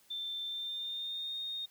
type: tone with pitch glide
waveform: sine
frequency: 3557 to 3693 Hz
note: A7 to A#7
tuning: +18 to -17 cents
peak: -36 dBFS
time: 0.1-1.66 s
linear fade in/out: 10 ms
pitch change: +65 cents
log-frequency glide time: 0.44-1.38 s
effects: white hiss -65 dBFS RMS until 1.7 s